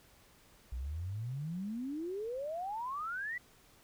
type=exponential sweep; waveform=sine; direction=up; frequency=58.27 to 2000 Hz; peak=-36 dBFS; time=0.72-3.38 s; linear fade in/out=5 ms; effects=pink hiss -63 dBFS RMS until 3.83 s